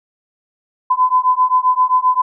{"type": "beating tone pair", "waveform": "sine", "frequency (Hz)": [1009, 1016.6], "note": ["B5", "B5"], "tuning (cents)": [37, 50], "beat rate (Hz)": 7.6, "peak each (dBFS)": -14, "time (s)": [0.9, 2.22], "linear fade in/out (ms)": 10, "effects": []}